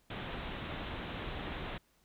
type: low-pass noise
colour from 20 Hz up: pink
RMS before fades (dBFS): -41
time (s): 0.1-1.78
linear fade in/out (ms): 5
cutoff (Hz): 3800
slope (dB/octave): 96
effects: pink hiss -71 dBFS RMS until 2.04 s